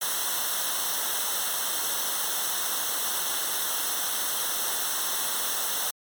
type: noise with comb filter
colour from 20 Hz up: white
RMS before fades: -28 dBFS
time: 0.01-5.91 s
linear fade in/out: 10 ms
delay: 0.42 ms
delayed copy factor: -0.9
effects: MP3 96 kbps